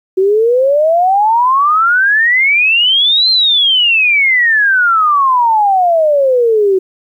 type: exponential two-way sweep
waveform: sine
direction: up then down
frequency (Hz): 370 to 4186 to 370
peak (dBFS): -7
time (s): 0.17-6.79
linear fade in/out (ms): 10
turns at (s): 3.3
effects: 8-bit